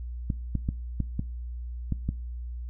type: clicks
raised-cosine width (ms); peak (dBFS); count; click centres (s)
5; -15; 7; 0.302 / 0.553 / 0.689 / 1.003 / 1.194 / 1.923 / 2.09
effects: noise-tail reverb RT60 0.4 s tail -22 dB re dry + added 60 Hz sine -33 dBFS peak until 2.69 s